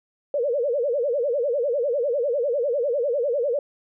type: tone with vibrato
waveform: sine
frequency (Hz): 523.3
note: C5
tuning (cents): 0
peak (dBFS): -20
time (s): 0.34-3.59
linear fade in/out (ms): 2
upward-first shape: sine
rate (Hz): 10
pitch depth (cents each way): 230
effects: none